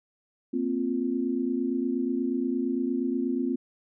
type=chord; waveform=sine; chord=Bb suspended second; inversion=none; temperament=equal; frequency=233.1 / 261.6 / 349.2 Hz; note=Bb3 / C4 / F4; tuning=0 / 0 / 0 cents; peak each=-31 / -27 / -31 dBFS; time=0.53-3.56 s; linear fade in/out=10 ms; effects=none